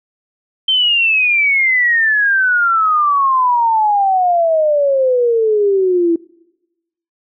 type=exponential sweep; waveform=sine; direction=down; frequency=3132 to 329.6 Hz; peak=-10 dBFS; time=0.68-6.16 s; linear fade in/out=5 ms; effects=noise-tail reverb RT60 1.0 s tail -24 dB re dry